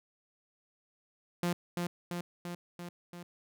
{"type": "tone with echo", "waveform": "sawtooth", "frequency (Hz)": 174.61, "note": "F3", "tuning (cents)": 0, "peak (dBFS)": -25, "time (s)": [1.43, 1.53], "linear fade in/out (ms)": 2, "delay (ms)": 340, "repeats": 5, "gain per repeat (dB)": -3, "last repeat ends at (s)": 3.23, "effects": []}